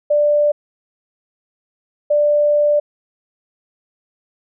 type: tone pair in turn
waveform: sine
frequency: 590 / 590 Hz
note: D5 / D5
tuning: +8 / +8 cents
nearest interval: unison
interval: 0 cents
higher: neither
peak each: -11 / -11 dBFS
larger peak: neither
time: 0.1-0.52 / 2.1-2.8 s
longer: second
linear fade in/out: 10 ms
effects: none